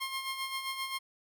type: tone with tremolo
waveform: 15% pulse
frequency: 1067 Hz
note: C6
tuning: 34 cents sharp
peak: -26 dBFS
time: 0-0.99 s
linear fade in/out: 20 ms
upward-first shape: sine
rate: 7.6 Hz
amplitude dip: 55%
effects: none